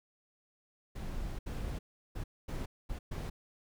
brown noise bursts at uneven times, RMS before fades -38 dBFS, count 6, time 0.95-1.39 / 1.46-1.79 / 2.15-2.24 / 2.48-2.66 / 2.89-2.99 / 3.11-3.3 s, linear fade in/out 10 ms, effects none

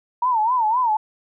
sine tone with vibrato, 932.3 Hz, A#5, in tune, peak -16 dBFS, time 0.22-0.97 s, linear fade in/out 5 ms, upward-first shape sine, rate 3.9 Hz, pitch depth 160 cents each way, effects none

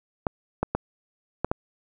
clicks, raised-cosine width 1 ms, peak -9 dBFS, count 5, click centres 0.268 / 0.63 / 0.75 / 1.446 / 1.515 s, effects none

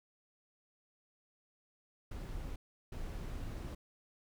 brown noise bursts at uneven times, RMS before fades -42 dBFS, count 2, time 2.11-2.56 / 2.92-3.75 s, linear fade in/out 5 ms, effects none

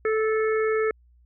harmonic tone, 437.3 Hz, A4, 11 cents flat, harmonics 1 / 3 / 4 / 5, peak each -21 / -31 / -33 / -35 dBFS, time 0.05-0.91 s, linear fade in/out 2 ms, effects added 60 Hz sine -54 dBFS peak until 1.25 s

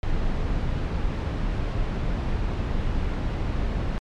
brown noise, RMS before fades -25 dBFS, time 0.03-3.98 s, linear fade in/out 0 ms, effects low-pass 4000 Hz 12 dB/octave + MP3 96 kbps

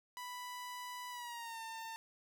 sawtooth tone with pitch glide, 989 to 901.7 Hz, B5 to A5, +2 to +42 cents, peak -40 dBFS, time 0.17-1.96 s, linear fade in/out 0 ms, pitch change -160 cents, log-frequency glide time 1.1-1.6 s, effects none

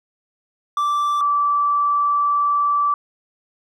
triangle / sine tone pair in turn, 1169 / 1160.9 Hz, D6 / D6, -8 / -20 cents, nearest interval unison, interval 12 cents, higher first, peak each -15 dBFS, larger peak neither, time 0.77-1.21 / 1.21-2.94 s, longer second, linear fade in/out 2 ms, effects none

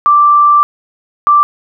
sine tone pair in turn, 1174 / 1174 Hz, D6 / D6, -1 / -1 cents, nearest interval unison, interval 0 cents, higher neither, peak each -4 dBFS, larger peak neither, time 0.06-0.63 / 1.27-1.43 s, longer first, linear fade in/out 0 ms, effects none

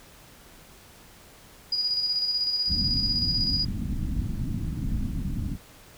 sine tone with tremolo, 4900 Hz, D#8, 27 cents flat, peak -22 dBFS, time 1.72-3.65 s, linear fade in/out 5 ms, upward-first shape square, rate 16 Hz, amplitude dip 40%
pink low-pass noise, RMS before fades -29 dBFS, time 2.67-5.58 s, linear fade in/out 50 ms, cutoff 280 Hz, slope 48 dB/octave
effects pink hiss -51 dBFS RMS until 5.97 s

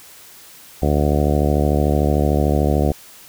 harmonic tone, 73.42 Hz, D2, in tune, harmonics 1 / 2 / 3 / 4 / 5 / 6 / 7 / 8 / 9 / 10, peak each -18 / -21 / -23 / -24 / -25 / -26 / -26 / -27 / -28 / -28 dBFS, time 0.82-2.92 s, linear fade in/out 5 ms, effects white hiss -43 dBFS RMS until 3.28 s

